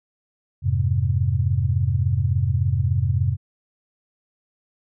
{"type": "chord", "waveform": "sine", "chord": "F minor", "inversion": "none", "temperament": "equal", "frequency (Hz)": [87.31, 103.83, 130.81], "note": ["F2", "Ab2", "C3"], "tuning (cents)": [0, 0, 0], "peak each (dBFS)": -22, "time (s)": [0.62, 3.37], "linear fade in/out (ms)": 50, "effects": []}